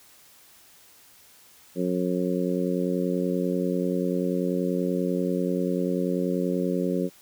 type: harmonic tone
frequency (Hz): 90.3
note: F#2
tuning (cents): -42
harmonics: 2 / 3 / 4 / 5 / 6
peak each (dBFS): -27 / -29 / -30 / -31 / -32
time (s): 1.75-7.1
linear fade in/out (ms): 50
effects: white hiss -54 dBFS RMS until 7.21 s